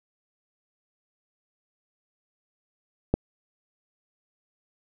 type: click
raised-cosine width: 2 ms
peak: -7 dBFS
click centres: 3.14 s
effects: none